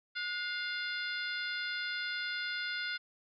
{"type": "harmonic tone with a mistuned harmonic", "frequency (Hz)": 700, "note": "F5", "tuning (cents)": 4, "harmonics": [2, 3, 4, 5, 6, 7], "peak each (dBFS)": [-37, -41, -46, -43, -45, -46], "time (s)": [0.15, 2.98], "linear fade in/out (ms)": 20, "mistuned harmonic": 2, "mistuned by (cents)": 60, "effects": []}